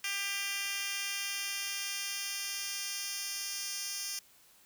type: tone with high-pass filter sweep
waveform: 10% pulse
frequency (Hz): 397.7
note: G4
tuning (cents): +25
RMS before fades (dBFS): -37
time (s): 0.04-4.19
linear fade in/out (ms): 2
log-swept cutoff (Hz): 2700 to 4800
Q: 1.4
effects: white hiss -62 dBFS RMS until 4.65 s